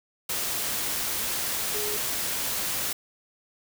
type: tone in noise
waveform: sine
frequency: 418.4 Hz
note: G#4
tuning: 13 cents sharp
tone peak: -33 dBFS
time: 1.74-1.97 s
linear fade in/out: 5 ms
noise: white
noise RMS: -29 dBFS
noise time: 0.29-2.93 s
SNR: -7 dB
effects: none